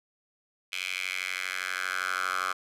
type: tone with high-pass filter sweep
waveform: 10% pulse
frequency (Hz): 92.5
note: F#2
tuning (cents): 0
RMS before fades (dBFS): -32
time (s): 0.72-2.53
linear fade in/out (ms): 10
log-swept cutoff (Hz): 2600 to 1200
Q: 3.8
effects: low-pass 12000 Hz 12 dB/octave